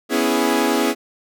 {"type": "chord", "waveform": "sawtooth", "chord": "C# minor seventh", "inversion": "third", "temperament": "equal", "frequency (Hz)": [246.9, 277.2, 329.6, 415.3], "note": ["B3", "C#4", "E4", "G#4"], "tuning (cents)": [0, 0, 0, 0], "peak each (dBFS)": -18, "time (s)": [0.09, 0.95], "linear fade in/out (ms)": 50, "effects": []}